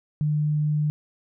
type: tone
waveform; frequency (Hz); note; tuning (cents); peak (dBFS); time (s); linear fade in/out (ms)
sine; 150.4; D3; +42; -20; 0.21-0.9; 0
effects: none